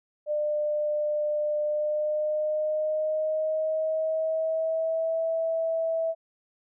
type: tone with pitch glide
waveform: sine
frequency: 599 to 653.2 Hz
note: D5 to E5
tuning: +34 to -16 cents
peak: -24 dBFS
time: 0.26-6.15 s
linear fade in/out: 50 ms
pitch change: +150 cents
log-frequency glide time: 1.61-5.22 s
effects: none